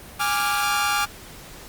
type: chord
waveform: sawtooth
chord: D diminished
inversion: second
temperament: equal with one note detuned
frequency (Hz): 823.9 / 1174.7 / 1396.9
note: Ab5 / D6 / F6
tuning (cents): -14 / 0 / 0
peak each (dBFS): -21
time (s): 0.19-1.06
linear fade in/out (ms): 20
effects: pink hiss -42 dBFS RMS until 1.68 s + Opus 32 kbps